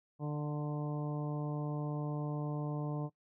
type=harmonic tone with a mistuned harmonic; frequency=148.7 Hz; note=D3; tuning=22 cents sharp; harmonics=1 / 2 / 3 / 4 / 5 / 6 / 7; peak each=-35 / -41 / -45 / -47 / -49 / -51 / -52 dBFS; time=0.19-3.1 s; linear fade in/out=50 ms; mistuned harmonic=5; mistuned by=-19 cents; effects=noise-tail reverb RT60 0.1 s tail -20 dB re dry